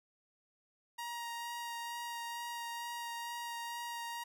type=tone with vibrato; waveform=sawtooth; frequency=942 Hz; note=A#5; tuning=18 cents sharp; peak=-36 dBFS; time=0.98-4.24 s; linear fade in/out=10 ms; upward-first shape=sine; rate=2.2 Hz; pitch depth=11 cents each way; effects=none

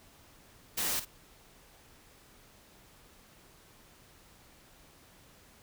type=noise with echo; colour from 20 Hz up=white; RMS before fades=-32 dBFS; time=0.77-1 s; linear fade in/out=10 ms; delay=52 ms; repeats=1; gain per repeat=-12 dB; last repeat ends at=1.052 s; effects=pink hiss -59 dBFS RMS until 5.62 s

